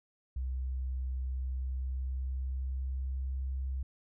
sine tone with pitch glide, 64.4 to 65.94 Hz, C2 to C2, -27 to +14 cents, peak -32 dBFS, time 0.36-3.83 s, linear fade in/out 5 ms, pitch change +41 cents, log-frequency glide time 1.37-3.44 s, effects none

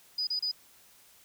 sine tone bursts, 4957 Hz, D#8, 7 cents flat, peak -28 dBFS, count 3, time 0.18-0.515 s, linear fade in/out 5 ms, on 91 ms, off 31 ms, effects white hiss -59 dBFS RMS until 1.24 s

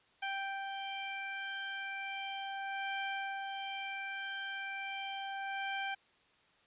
15% pulse beating tone pair, 784 / 784.36 Hz, G5 / G5, 0 / +1 cents, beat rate 0.36 Hz, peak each -32 / -38 dBFS, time 0.22-5.95 s, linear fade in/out 10 ms, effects white hiss -68 dBFS RMS until 6.66 s + resampled to 8000 Hz

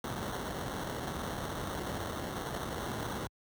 pink noise with sample-and-hold, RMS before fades -37 dBFS, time 0.04-3.27 s, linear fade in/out 2 ms, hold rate 2450 Hz, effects high-pass 60 Hz 12 dB/octave

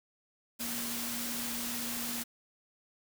sine tone in noise, 237.5 Hz, A#3, 33 cents sharp, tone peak -41 dBFS, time 0.59-2.24 s, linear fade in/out 20 ms, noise white, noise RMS -37 dBFS, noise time 0.59-2.24 s, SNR -7 dB, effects none

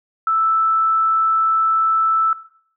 sine tone, 1318.5 Hz, E6, in tune, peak -14 dBFS, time 0.27-2.33 s, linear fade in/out 2 ms, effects noise-tail reverb RT60 0.6 s tail -17 dB re dry

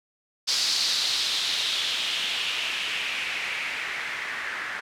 blue noise with low-pass filter sweep, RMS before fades -28 dBFS, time 0.47-4.81 s, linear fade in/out 20 ms, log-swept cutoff 4800 to 1700 Hz, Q 3.1, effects none

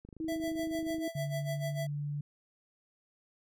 click train, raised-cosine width 3 ms, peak -37 dBFS, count 25, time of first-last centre 0.05-0.984 s, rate 25.7 Hz
sine tone, 319.8 Hz, D#4, 48 cents sharp, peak -33 dBFS, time 0.2-1.08 s, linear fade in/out 2 ms
square tone with tremolo, 663 Hz, E5, 10 cents sharp, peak -35 dBFS, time 0.28-1.87 s, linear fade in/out 5 ms, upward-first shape sine, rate 6.7 Hz, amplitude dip 85%
sine tone with pitch glide, 144.4 to 145.66 Hz, D3 to D3, -29 to -14 cents, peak -33 dBFS, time 1.15-2.21 s, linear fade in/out 5 ms, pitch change +15 cents, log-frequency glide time 1.34-1.72 s
effects none

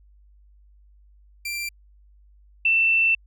sawtooth / sine tone pair in turn, 2361 / 2676 Hz, D7 / E7, +9 / +25 cents, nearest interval major second, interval 216 cents, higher second, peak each -24 / -16 dBFS, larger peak second, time 1.45-1.69 / 2.65-3.15 s, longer second, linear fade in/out 5 ms, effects added 50 Hz sine -51 dBFS peak until 3.26 s

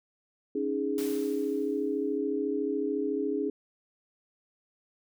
sine chord, C# suspended second, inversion none, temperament equal, 277.2 / 311.1 / 415.3 Hz, C#4 / D#4 / G#4, 0 / 0 / 0 cents, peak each -32 / -33 / -30 dBFS, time 0.55-3.5 s, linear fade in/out 5 ms
white noise with exponential decay, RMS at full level -40 dBFS, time 0.98-2.18 s, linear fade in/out 1 ms, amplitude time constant 260 ms
effects none

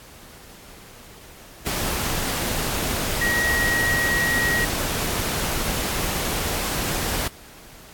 sine tone in noise, 1900 Hz, A#6, 33 cents sharp, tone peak -20 dBFS, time 3.21-4.65 s, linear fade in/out 5 ms, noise pink, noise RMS -25 dBFS, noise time 1.66-7.28 s, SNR +2 dB, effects pink hiss -45 dBFS RMS until 7.93 s + AAC 64 kbps

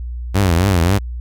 sawtooth tone with vibrato, 91 Hz, F#2, 28 cents flat, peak -8 dBFS, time 0.34-0.99 s, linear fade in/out 20 ms, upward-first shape triangle, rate 3.7 Hz, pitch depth 210 cents each way, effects added 60 Hz sine -23 dBFS peak until 1.2 s

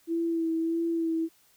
sine tone with vibrato, 330 Hz, E4, 2 cents sharp, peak -25 dBFS, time 0.07-1.29 s, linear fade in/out 50 ms, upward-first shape sine, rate 1.6 Hz, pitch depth 25 cents each way, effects white hiss -63 dBFS RMS until 1.56 s

